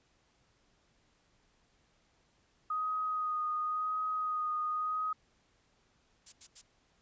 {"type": "tone with vibrato", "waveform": "sine", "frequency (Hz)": 1247, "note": "D#6", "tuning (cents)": 3, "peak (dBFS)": -31, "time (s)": [2.7, 5.13], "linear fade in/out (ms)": 5, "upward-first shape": "sine", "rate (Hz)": 0.93, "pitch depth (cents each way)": 18}
{"type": "noise bursts", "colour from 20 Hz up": "violet", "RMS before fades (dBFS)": -42, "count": 3, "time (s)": [6.26, 6.617], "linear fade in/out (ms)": 10, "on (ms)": 65, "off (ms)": 81}
{"effects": ["pink hiss -71 dBFS RMS until 7.01 s", "resampled to 16000 Hz"]}